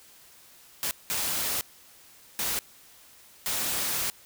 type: noise bursts at uneven times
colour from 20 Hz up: white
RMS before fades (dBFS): -29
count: 4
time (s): 0.83-0.91 / 1.1-1.61 / 2.39-2.59 / 3.46-4.1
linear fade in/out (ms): 0
effects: white hiss -54 dBFS RMS until 4.25 s